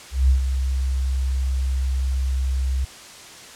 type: tone with ADSR envelope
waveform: sine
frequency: 65.8 Hz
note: C2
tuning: 10 cents sharp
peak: -11 dBFS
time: 0.11-2.85 s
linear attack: 180 ms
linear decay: 110 ms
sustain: -8 dB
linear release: 8 ms
effects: white hiss -41 dBFS RMS until 3.55 s + low-pass 8000 Hz 12 dB/octave